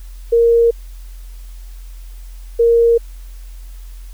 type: tone pair in turn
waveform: sine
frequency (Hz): 466.2 / 466.2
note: A#4 / A#4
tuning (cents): 0 / 0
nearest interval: unison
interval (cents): 0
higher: neither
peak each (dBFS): -8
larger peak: neither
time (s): 0.32-0.71 / 2.59-2.98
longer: neither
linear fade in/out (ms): 10
effects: added 43 Hz sine -30 dBFS peak until 4.13 s + white hiss -49 dBFS RMS until 4.13 s